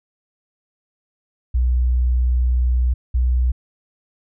sine tone pair in turn, 61.74 / 62.05 Hz, B1 / B1, 0 / +9 cents, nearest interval unison, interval 9 cents, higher second, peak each -14 dBFS, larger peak neither, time 1.54-2.94 / 3.14-3.52 s, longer first, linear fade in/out 10 ms, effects none

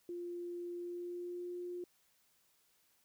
sine tone with pitch glide, 349.2 to 354.3 Hz, F4 to F4, 0 to +25 cents, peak -40 dBFS, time 0.09-1.84 s, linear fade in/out 2 ms, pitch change +25 cents, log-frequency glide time 0.76-1.53 s, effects white hiss -73 dBFS RMS until 3.04 s

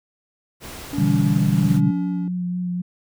pink noise, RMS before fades -36 dBFS, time 0.6-1.81 s, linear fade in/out 50 ms
triangle tone with tremolo, 284.6 Hz, C#4, 46 cents sharp, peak -20 dBFS, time 0.93-2.28 s, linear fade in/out 2 ms, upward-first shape triangle, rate 1.3 Hz, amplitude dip 65%
sine chord, E minor seventh, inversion second, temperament equal, 123.47 / 146.83 / 164.81 / 196 Hz, B2 / D3 / E3 / G3, 0 / 0 / 0 / 0 cents, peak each -23 / -20 / -22 / -20 dBFS, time 0.98-1.91 s, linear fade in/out 5 ms
sine tone with vibrato, 178.8 Hz, F3, 41 cents sharp, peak -22 dBFS, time 1.53-2.82 s, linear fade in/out 10 ms, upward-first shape sine, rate 4 Hz, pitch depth 15 cents each way
effects none

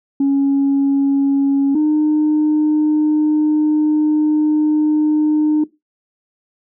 sine tone pair in turn, 277.2 / 304.5 Hz, C#4 / D#4, 0 / -37 cents, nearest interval major second, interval 163 cents, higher second, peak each -10 dBFS, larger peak neither, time 0.2-1.75 / 1.75-5.64 s, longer second, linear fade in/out 5 ms, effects noise-tail reverb RT60 0.2 s tail -18 dB re dry + tanh soft clip ceiling -9 dBFS

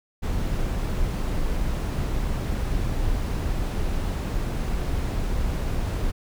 brown noise, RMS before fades -25 dBFS, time 0.22-6.12 s, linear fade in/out 20 ms, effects none

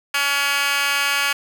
15% pulse tone with high-pass filter, 282.4 Hz, C#4, 32 cents sharp, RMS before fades -20 dBFS, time 0.14-1.33 s, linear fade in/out 5 ms, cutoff 1800 Hz, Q 4.6, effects none

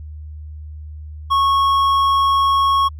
triangle tone with hard clipping, 1100 Hz, C#6, 14 cents flat, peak -14 dBFS, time 1.3-2.89 s, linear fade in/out 20 ms, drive 10 dB, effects added 76 Hz sine -30 dBFS peak until 2.99 s

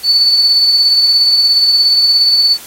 sine tone with tremolo, 4479 Hz, C#8, 17 cents sharp, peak -5 dBFS, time 0.03-2.58 s, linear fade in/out 50 ms, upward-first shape triangle, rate 17 Hz, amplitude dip 40%, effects white hiss -33 dBFS RMS until 2.66 s + AAC 48 kbps

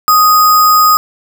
sine tone with sample-and-hold, 1244.5 Hz, D#6, in tune, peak -4 dBFS, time 0.08-0.97 s, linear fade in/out 0 ms, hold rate 6300 Hz, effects none

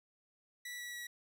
sawtooth tone with pitch steps, 1956 / 1942.5 / 1929.1 Hz, B6 / B6 / B6, -17 / -29 / -41 cents, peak -39 dBFS, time 0.65-1.07 s, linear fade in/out 5 ms, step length 140 ms, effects none

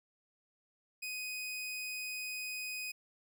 sawtooth tone, 2500 Hz, D#7, 8 cents sharp, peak -35 dBFS, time 1.02-2.92 s, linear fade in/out 10 ms, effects none

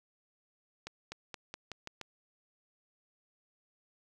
accelerating click train, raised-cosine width 0.2 ms, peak -24 dBFS, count 7, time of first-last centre 0.87-2.013 s, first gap 250 ms, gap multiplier 0.89, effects none

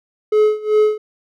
triangle tone with tremolo, 426.6 Hz, G#4, 46 cents sharp, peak -7 dBFS, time 0.32-0.98 s, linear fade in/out 5 ms, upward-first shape sine, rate 2.6 Hz, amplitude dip 90%, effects none

